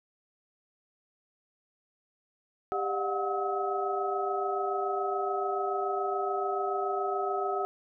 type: tone cluster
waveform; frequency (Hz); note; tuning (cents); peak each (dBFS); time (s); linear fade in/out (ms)
sine; 395.8 / 604 / 709 / 736 / 1283; G4 / D5 / F5 / F#5 / E6; +17 / +48 / +26 / -9 / -47; -32 / -40 / -39 / -32 / -34; 2.72-7.65; 0
effects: none